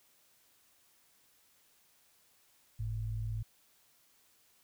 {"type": "tone pair together", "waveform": "sine", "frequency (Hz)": [48.84, 108.8], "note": ["G1", "A2"], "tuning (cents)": [-6, -19], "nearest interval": "octave + major second", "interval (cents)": 1387, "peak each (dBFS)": [-39, -35], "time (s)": [2.79, 3.43], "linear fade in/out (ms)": 10, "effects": ["white hiss -68 dBFS RMS until 4.63 s"]}